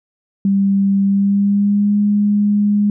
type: tone with pitch glide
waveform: sine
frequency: 197 to 206 Hz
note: G3 to G#3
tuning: +9 to -14 cents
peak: -11 dBFS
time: 0.45-2.9 s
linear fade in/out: 2 ms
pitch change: +77 cents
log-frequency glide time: 1.04-1.98 s
effects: none